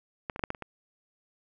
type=clicks; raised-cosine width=0.5 ms; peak=-17 / -23 / -19 / -13 / -16 / -28 / -23 dBFS; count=7; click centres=0.298 / 0.361 / 0.394 / 0.438 / 0.504 / 0.548 / 0.623 s; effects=none